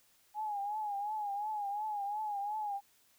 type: tone with vibrato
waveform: sine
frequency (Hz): 830.6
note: G#5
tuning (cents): 0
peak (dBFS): -34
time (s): 0.34-2.81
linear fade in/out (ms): 50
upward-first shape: triangle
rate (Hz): 2.8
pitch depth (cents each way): 88
effects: white hiss -68 dBFS RMS until 3.18 s